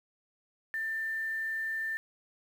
sine tone with quantisation, 1786 Hz, A6, 25 cents sharp, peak -31 dBFS, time 0.74-1.97 s, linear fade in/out 0 ms, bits 9, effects none

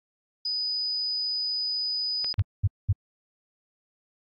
sine tone, 4978 Hz, D#8, in tune, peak -26 dBFS, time 0.45-2.33 s, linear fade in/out 5 ms
clicks, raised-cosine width 0.3 ms, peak -23 dBFS, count 3, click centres 2.245 / 2.341 / 2.394 s
sine tone bursts, 98 Hz, G2, in tune, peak -17 dBFS, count 3, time 2.38-2.929 s, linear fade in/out 10 ms, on 43 ms, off 210 ms
effects AAC 48 kbps

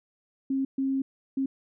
sine tone bursts at uneven times, 268.9 Hz, C4, 47 cents sharp, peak -24 dBFS, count 3, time 0.5-0.65 / 0.78-1.02 / 1.37-1.46 s, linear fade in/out 5 ms, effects none

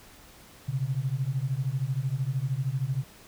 sine beating tone pair, 126.6 / 139.6 Hz, B2 / C#3, +43 / +13 cents, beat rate 13 Hz, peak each -29 dBFS, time 0.68-3.04 s, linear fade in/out 10 ms, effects pink hiss -52 dBFS RMS until 3.27 s

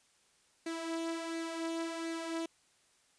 sawtooth tone with flanger, 329.6 Hz, E4, in tune, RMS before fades -38 dBFS, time 0.66-2.46 s, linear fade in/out 5 ms, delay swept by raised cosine 0.46 to 3.36 ms, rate 1.4 Hz, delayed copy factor +0.5, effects white hiss -69 dBFS RMS until 3.18 s + resampled to 22050 Hz

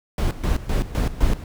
brown noise with tremolo, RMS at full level -19 dBFS, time 0.18-1.44 s, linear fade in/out 2 ms, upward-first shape square, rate 3.9 Hz, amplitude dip 80%, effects none

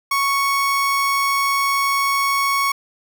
30% pulse tone, 1108.7 Hz, C#6, in tune, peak -14 dBFS, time 0.11-2.72 s, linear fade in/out 5 ms, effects none

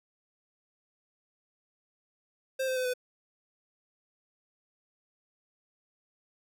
square tone with pitch steps, 527 / 517.9 / 509 / 500.3 Hz, C5 / C5 / C5 / B4, +12 / -18 / -48 / +22 cents, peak -29 dBFS, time 2.59-2.938 s, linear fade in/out 10 ms, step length 87 ms, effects none

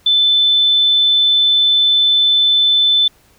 sine tone, 3520 Hz, A7, in tune, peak -9 dBFS, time 0.06-3.08 s, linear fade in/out 5 ms, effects pink hiss -52 dBFS RMS until 3.38 s

